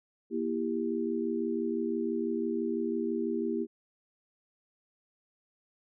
sine chord, E diminished, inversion second, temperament just, 237.3 / 329.6 / 395.6 Hz, Bb3 / E4 / G4, +31 / 0 / +16 cents, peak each -33 dBFS, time 0.3-3.67 s, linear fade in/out 50 ms, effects none

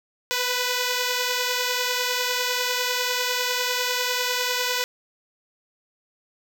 5% pulse beating tone pair, 493.9 / 503.9 Hz, B4 / B4, 0 / +35 cents, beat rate 10 Hz, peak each -12 / -17 dBFS, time 0.31-4.84 s, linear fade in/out 0 ms, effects none

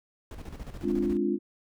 brown noise with tremolo, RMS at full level -38 dBFS, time 0.31-1.17 s, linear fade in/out 2 ms, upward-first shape square, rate 14 Hz, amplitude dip 60%
sine chord, D half-diminished seventh, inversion second, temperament equal, 207.7 / 261.6 / 293.7 / 349.2 Hz, Ab3 / C4 / D4 / F4, 0 / 0 / 0 / 0 cents, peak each -30 / -32 / -30 / -28 dBFS, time 0.82-1.39 s, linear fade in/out 50 ms
effects none

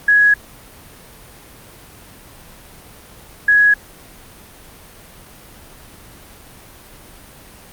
sine tone pair in turn, 1671 / 1671 Hz, G#6 / G#6, +10 / +10 cents, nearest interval unison, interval 0 cents, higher neither, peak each -8 dBFS, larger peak neither, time 0.08-0.34 / 3.48-3.74 s, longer neither, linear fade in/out 5 ms, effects pink hiss -41 dBFS RMS until 7.72 s + Opus 32 kbps

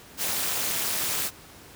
white noise with amplitude modulation, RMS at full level -24 dBFS, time 0.17-1.31 s, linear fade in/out 50 ms, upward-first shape sine, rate 274 Hz, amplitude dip 85%, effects pink hiss -48 dBFS RMS until 1.75 s + high-pass 60 Hz 12 dB/octave

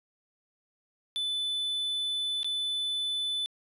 triangle tone with dropouts, 3500 Hz, A7, 10 cents flat, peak -27 dBFS, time 1.16-3.46 s, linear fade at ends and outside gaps 0 ms, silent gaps 2.431-2.445 s, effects resampled to 32000 Hz

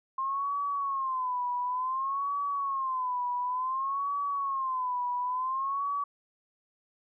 sine tone with vibrato, 1056 Hz, C6, 16 cents sharp, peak -28 dBFS, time 0.18-6.04 s, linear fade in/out 5 ms, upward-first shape sine, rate 0.56 Hz, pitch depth 130 cents each way, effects none

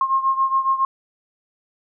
sine beating tone pair, 1068 / 1075.2 Hz, C6 / C6, +35 / +47 cents, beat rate 7.2 Hz, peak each -18 / -22 dBFS, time 0.01-0.85 s, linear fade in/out 2 ms, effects none

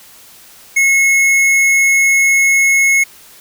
sine tone with hard clipping, 2178 Hz, C#7, 31 cents flat, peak -10 dBFS, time 0.76-3.04 s, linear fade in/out 10 ms, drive 12 dB, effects white hiss -41 dBFS RMS until 3.4 s

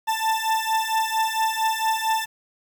40% pulse beating tone pair, 884 / 888.4 Hz, A5 / A5, +8 / +16 cents, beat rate 4.4 Hz, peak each -23 dBFS, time 0.07-2.26 s, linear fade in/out 20 ms, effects 8-bit

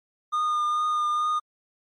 triangle tone with vibrato, 1218 Hz, D#6, 37 cents flat, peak -20 dBFS, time 0.32-1.4 s, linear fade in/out 20 ms, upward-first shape triangle, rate 2.3 Hz, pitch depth 19 cents each way, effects MP3 48 kbps

